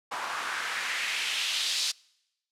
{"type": "noise with band-pass filter sweep", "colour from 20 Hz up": "white", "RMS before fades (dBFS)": -31, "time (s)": [0.11, 1.92], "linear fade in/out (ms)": 10, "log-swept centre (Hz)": [990, 4500], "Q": 2, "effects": ["noise-tail reverb RT60 0.9 s tail -26 dB re dry", "low-pass 11000 Hz 12 dB/octave"]}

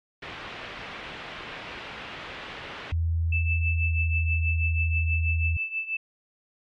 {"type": "low-pass noise", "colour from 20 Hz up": "white", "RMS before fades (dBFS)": -39, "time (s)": [0.22, 2.92], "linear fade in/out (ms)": 5, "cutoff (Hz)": 3000, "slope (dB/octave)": 24}
{"type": "tone with pitch glide", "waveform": "sine", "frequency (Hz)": [82.7, 81.75], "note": ["E2", "E2"], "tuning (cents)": [6, -14], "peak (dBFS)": -22, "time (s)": [2.92, 5.57], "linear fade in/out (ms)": 5, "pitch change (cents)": -20, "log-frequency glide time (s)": [3.86, 3.92]}
{"type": "tone with tremolo", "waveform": "sine", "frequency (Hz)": 2637, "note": "E7", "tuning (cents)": 0, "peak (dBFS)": -24, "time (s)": [3.32, 5.97], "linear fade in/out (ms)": 5, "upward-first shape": "triangle", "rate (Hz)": 6.2, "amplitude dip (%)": 85}
{"effects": ["MP3 64 kbps"]}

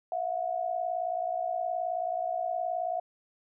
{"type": "tone pair together", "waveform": "sine", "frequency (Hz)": [664.1, 723], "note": ["E5", "F#5"], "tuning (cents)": [13, -40], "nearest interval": "minor second", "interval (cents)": 147, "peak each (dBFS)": [-32, -31], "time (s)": [0.12, 3], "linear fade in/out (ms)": 2, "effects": []}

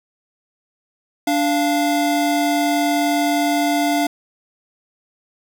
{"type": "tone pair together", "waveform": "square", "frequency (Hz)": [291.7, 693.8], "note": ["D4", "F5"], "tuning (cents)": [-12, -12], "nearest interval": "octave + minor third", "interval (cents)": 1500, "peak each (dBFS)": [-19, -20], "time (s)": [1.27, 4.07], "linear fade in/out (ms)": 5, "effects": []}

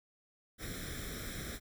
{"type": "noise with comb filter", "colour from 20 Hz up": "pink", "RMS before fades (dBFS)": -42, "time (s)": [0.58, 1.6], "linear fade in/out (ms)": 50, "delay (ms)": 0.54, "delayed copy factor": 0.85, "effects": []}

